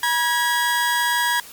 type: tone pair together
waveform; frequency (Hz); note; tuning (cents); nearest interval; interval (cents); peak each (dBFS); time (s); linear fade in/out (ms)
30% pulse; 964 / 1654; B5 / G#6; -42 / -8; major sixth; 934; -18; 0.03-1.4; 2
effects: white hiss -41 dBFS RMS until 1.52 s + MP3 96 kbps